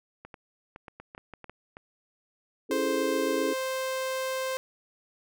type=clicks; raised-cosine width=0.5 ms; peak=-28 dBFS; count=11; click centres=0.25 / 0.342 / 0.761 / 0.882 / 1 / 1.149 / 1.179 / 1.337 / 1.443 / 1.496 / 1.769 s
type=chord; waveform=sine; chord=A major seventh; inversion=first; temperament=just; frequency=275 / 330 / 412.5 / 440 Hz; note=C#4 / E4 / G#4 / A4; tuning=-14 / +2 / -12 / 0 cents; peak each=-32 dBFS; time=2.69-3.54 s; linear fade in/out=20 ms
type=tone; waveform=sawtooth; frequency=523.3 Hz; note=C5; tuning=in tune; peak=-25 dBFS; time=2.71-4.57 s; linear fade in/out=0 ms
effects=none